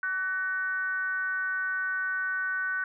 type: tone with frequency modulation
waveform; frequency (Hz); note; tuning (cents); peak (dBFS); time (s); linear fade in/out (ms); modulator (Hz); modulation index
sine; 1500; F#6; +23; -27; 0.03-2.84; 2; 358; 0.5
effects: none